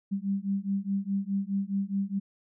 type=beating tone pair; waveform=sine; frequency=194.8 / 199.6 Hz; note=G3 / G3; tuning=-11 / +32 cents; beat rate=4.8 Hz; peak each=-30 dBFS; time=0.11-2.2 s; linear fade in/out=20 ms; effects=none